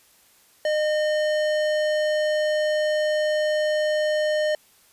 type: tone with tanh clipping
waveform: sine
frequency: 610 Hz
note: D#5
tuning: 34 cents flat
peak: -22 dBFS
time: 0.65-4.55 s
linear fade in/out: 2 ms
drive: 17 dB
effects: white hiss -57 dBFS RMS until 4.92 s + resampled to 32000 Hz